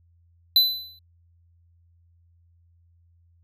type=tone with exponential decay; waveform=square; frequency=4010 Hz; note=B7; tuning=26 cents sharp; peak=-12 dBFS; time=0.56-0.99 s; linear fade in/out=2 ms; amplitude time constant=92 ms; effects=added 85 Hz sine -57 dBFS peak until 3.43 s